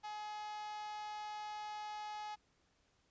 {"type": "tone with high-pass filter", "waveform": "5% pulse", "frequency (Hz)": 422.1, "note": "G#4", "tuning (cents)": 28, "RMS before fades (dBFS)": -45, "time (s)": [0.03, 2.36], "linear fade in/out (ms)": 20, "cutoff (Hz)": 860, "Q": 8.5, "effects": ["pink hiss -75 dBFS RMS until 3.1 s", "resampled to 16000 Hz"]}